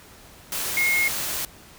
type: tone in noise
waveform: sine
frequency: 2153 Hz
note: C7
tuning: 49 cents sharp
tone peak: -19 dBFS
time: 0.77-1.08 s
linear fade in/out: 2 ms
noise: white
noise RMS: -28 dBFS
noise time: 0.52-1.45 s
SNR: +6 dB
effects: pink hiss -48 dBFS RMS until 1.78 s